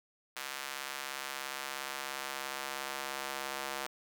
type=tone with high-pass filter sweep; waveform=square; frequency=68.5 Hz; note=C#2; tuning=20 cents flat; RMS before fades=-40 dBFS; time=0.36-3.87 s; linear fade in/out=5 ms; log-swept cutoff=1400 to 760 Hz; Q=0.75; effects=none